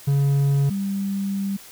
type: tone pair in turn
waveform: triangle / sine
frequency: 140 / 197.08 Hz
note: C#3 / G3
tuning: +18 / +10 cents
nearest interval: tritone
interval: 592 cents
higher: second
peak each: -14 / -22 dBFS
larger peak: first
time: 0.07-0.7 / 0.7-1.57 s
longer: second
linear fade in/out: 10 ms
effects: white hiss -44 dBFS RMS until 1.71 s